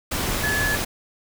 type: tone in noise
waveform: sine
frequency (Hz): 1710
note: A6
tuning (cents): -50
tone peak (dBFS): -22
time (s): 0.43-0.76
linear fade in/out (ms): 10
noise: pink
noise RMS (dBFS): -25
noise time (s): 0.11-0.85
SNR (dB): 0
effects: none